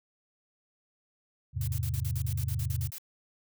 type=chord; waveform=sine; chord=E augmented; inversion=none; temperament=equal with one note detuned; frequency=82.41 / 104.49 / 130.81 Hz; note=E2 / G#2 / B#2; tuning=0 / +11 / 0 cents; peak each=-33 dBFS; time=1.53-2.91 s; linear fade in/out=50 ms
type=noise bursts; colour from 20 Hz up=blue; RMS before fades=-41 dBFS; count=13; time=1.61-2.983 s; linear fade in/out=2 ms; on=65 ms; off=44 ms
effects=none